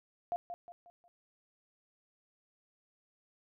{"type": "tone with echo", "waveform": "sine", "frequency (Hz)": 698.5, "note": "F5", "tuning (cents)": 0, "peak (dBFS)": -31, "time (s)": [0.32, 0.36], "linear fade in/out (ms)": 0, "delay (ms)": 180, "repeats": 4, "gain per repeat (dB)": -8, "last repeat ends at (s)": 1.08, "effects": []}